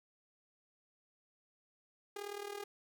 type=tone with amplitude modulation; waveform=sawtooth; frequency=407.6 Hz; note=G#4; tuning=32 cents flat; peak=-35 dBFS; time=2.16-2.64 s; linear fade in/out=5 ms; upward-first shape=sine; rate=38.7 Hz; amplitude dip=75%; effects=none